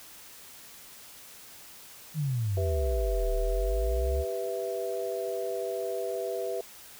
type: exponential two-way sweep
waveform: sine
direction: down then up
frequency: 161.8 to 36.71 to 72.8 Hz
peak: -26 dBFS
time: 2.14-4.25 s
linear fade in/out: 50 ms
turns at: 3.32 s
type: chord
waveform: sine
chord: E minor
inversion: first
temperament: equal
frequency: 392 / 493.9 / 659.3 Hz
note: G4 / B4 / E5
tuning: 0 / 0 / 0 cents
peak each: -34 dBFS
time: 2.57-6.61 s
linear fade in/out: 2 ms
effects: white hiss -49 dBFS RMS until 6.99 s